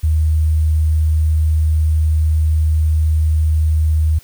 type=tone with sample-and-hold; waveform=sine; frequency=78.1 Hz; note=D#2; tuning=7 cents sharp; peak=-11 dBFS; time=0.03-4.19 s; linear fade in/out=10 ms; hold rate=8820 Hz; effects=white hiss -46 dBFS RMS until 4.23 s